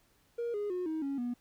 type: tone with pitch steps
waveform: triangle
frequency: 471.6 / 412.9 / 361.6 / 316.6 / 277.2 / 242.7 Hz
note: A#4 / G#4 / F#4 / D#4 / C#4 / B3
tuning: +20 / -10 / -40 / +30 / 0 / -30 cents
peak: -29 dBFS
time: 0.38-1.34 s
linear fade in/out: 10 ms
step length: 160 ms
effects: tanh soft clip ceiling -28 dBFS + pink hiss -69 dBFS RMS until 1.4 s